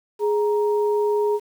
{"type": "tone pair together", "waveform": "sine", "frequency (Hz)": [417.2, 936.6], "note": ["G#4", "A#5"], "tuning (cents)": [8, 8], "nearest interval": "octave + major second", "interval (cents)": 1400, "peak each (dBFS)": [-18, -27], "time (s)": [0.19, 1.4], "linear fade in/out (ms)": 50, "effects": ["8-bit"]}